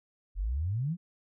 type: exponential sweep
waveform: sine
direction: up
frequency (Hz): 41.94 to 185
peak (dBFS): -28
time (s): 0.35-0.97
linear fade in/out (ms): 50
effects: none